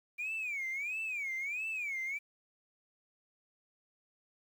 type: tone with vibrato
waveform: sine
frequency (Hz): 2349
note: D7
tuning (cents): 0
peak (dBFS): -33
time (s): 0.18-2.19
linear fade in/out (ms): 20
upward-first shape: sine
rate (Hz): 1.5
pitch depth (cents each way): 210
effects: tanh soft clip ceiling -32 dBFS + 10-bit